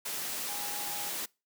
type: tone in noise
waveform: sine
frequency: 822 Hz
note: G#5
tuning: 18 cents flat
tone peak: -43 dBFS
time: 0.48-1.1 s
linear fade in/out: 10 ms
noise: white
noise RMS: -36 dBFS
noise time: 0.05-1.26 s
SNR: -10 dB
effects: noise-tail reverb RT60 0.3 s tail -26 dB re dry + high-pass 150 Hz 12 dB/octave